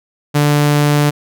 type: tone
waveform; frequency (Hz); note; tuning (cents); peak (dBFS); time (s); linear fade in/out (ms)
sawtooth; 146.83; D3; 0; -6; 0.34-1.11; 20
effects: none